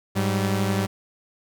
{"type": "tone pair together", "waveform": "sawtooth", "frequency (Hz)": [102.21, 192.7], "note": ["G#2", "G3"], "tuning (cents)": [-27, -29], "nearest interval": "major seventh", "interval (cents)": 1098, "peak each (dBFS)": -20, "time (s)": [0.15, 0.87], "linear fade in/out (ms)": 20, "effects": []}